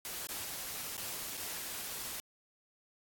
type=noise with dropouts; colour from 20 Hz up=white; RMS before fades=-41 dBFS; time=0.05-2.2 s; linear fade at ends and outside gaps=0 ms; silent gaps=0.27-0.29 / 0.968-0.978 / 1.371-1.375 s; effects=AAC 64 kbps